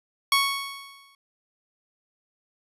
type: tone with exponential decay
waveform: 15% pulse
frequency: 1108.7 Hz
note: C#6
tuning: in tune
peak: -10 dBFS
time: 0.32-1.15 s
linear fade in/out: 2 ms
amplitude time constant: 180 ms
effects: resampled to 32000 Hz